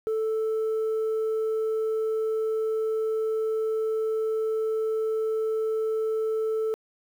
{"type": "tone", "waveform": "sine", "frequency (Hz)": 440, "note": "A4", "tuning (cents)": 0, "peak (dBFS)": -21, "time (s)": [0.07, 6.74], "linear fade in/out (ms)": 0, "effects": ["tanh soft clip ceiling -23 dBFS", "9-bit"]}